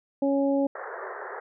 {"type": "harmonic tone", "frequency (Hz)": 277.2, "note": "C#4", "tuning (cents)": 0, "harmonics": [1, 2, 3], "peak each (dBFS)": [-23, -25, -35], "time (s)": [0.22, 0.67], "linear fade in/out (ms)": 5}
{"type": "band-pass noise", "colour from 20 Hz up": "pink", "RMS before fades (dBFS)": -37, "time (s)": [0.75, 1.4], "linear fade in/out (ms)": 5, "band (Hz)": [380, 1900], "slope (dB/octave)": 96}
{"effects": []}